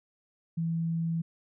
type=tone; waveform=sine; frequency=165.3 Hz; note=E3; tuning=5 cents sharp; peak=-27 dBFS; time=0.57-1.22 s; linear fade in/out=10 ms; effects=none